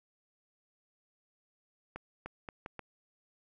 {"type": "accelerating click train", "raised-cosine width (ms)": 0.5, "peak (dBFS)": -26, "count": 5, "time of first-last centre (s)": [1.96, 2.793], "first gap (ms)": 300, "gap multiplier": 0.76, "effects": []}